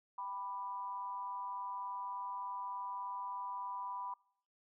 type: tone with amplitude modulation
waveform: sine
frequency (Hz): 987.8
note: B5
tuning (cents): 0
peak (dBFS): -36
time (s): 0.18-4.14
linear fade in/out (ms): 5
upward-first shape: sine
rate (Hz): 199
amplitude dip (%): 70
effects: noise-tail reverb RT60 0.6 s tail -24 dB re dry